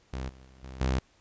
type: tone with level steps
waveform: sawtooth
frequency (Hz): 65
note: C2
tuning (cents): -11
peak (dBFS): -29 / -46 / -49 / -37 / -21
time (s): 0.13-0.99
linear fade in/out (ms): 5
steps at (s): 0.29 / 0.45 / 0.63 / 0.81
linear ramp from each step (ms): 2
effects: pink hiss -64 dBFS RMS until 1.2 s + resampled to 16000 Hz